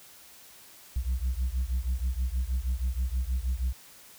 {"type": "beating tone pair", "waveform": "sine", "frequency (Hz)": [60.2, 66.5], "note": ["B1", "C2"], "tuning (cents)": [-44, 29], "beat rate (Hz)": 6.3, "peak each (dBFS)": [-27, -28], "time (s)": [0.96, 3.73], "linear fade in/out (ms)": 5, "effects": ["tanh soft clip ceiling -23 dBFS", "white hiss -52 dBFS RMS until 4.18 s"]}